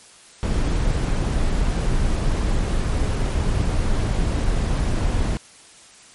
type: noise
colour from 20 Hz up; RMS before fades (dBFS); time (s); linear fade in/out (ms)
brown; -20; 0.43-5.37; 0
effects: white hiss -47 dBFS RMS until 6.14 s + MP3 48 kbps